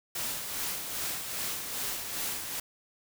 white noise with tremolo, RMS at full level -33 dBFS, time 0.15-2.6 s, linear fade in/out 5 ms, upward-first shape sine, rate 2.5 Hz, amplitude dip 45%, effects none

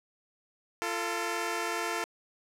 10% pulse tone pair together, 344.6 / 445.4 Hz, F4 / A4, -23 / +21 cents, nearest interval major third, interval 444 cents, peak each -25 dBFS, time 0.82-2.04 s, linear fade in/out 0 ms, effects low-pass 12000 Hz 12 dB/octave

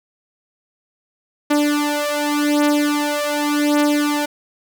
sawtooth beating tone pair, 293.7 / 294.57 Hz, D4 / D4, 0 / +5 cents, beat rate 0.87 Hz, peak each -15 dBFS, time 1.5-4.26 s, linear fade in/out 10 ms, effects none

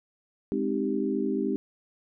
sine chord, Ab major seventh, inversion none, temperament equal, 207.7 / 261.6 / 311.1 / 392 Hz, Ab3 / C4 / Eb4 / G4, 0 / 0 / 0 / 0 cents, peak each -31 / -30 / -31 / -30 dBFS, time 0.52-1.56 s, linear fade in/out 0 ms, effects none

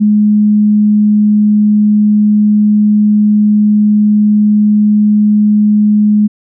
sine tone, 209.9 Hz, G#3, 19 cents sharp, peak -5 dBFS, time 0-6.28 s, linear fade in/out 20 ms, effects none

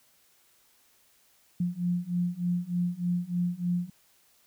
sine beating tone pair, 174.61 / 177.91 Hz, F3 / F3, 0 / +32 cents, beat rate 3.3 Hz, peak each -30 / -29 dBFS, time 1.6-3.9 s, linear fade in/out 5 ms, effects white hiss -64 dBFS RMS until 4.46 s

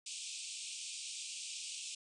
white band-pass noise, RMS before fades -45 dBFS, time 0.06-1.95 s, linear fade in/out 5 ms, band 2400 to 9000 Hz, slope 96 dB/octave, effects none

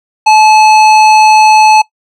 square tone, 863 Hz, A5, 34 cents flat, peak -3 dBFS, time 0.26-1.82 s, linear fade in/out 10 ms, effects noise-tail reverb RT60 0.1 s tail -19 dB re dry + low-pass 6000 Hz 12 dB/octave

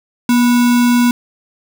sine tone with sample-and-hold, 241 Hz, B3, 42 cents flat, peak -8 dBFS, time 0.29-1.11 s, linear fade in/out 2 ms, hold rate 1225 Hz, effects none

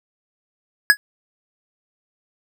square tone with exponential decay, 1676 Hz, G#6, 15 cents sharp, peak -5 dBFS, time 0.9-0.97 s, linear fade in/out 0 ms, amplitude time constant 15 ms, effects none

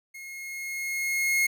45% pulse tone with level ramp, 2156 Hz, C#7, 49 cents flat, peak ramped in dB -40 to -20 dBFS, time 0.14-1.47 s, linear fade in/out 10 ms, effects none

